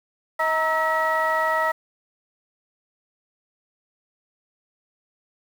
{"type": "tone cluster", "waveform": "sine", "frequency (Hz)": [635, 935, 1303, 1924], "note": ["D#5", "A#5", "E6", "B6"], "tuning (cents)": [35, 5, -20, -46], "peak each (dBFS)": -24, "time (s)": [0.39, 1.72], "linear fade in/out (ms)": 10, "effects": ["tanh soft clip ceiling -12 dBFS", "7-bit"]}